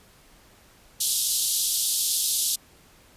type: band-pass noise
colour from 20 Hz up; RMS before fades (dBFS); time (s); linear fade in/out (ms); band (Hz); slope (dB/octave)
white; -25; 1-2.56; 10; 3300 to 13000; 48
effects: pink hiss -55 dBFS RMS until 3.16 s + resampled to 32000 Hz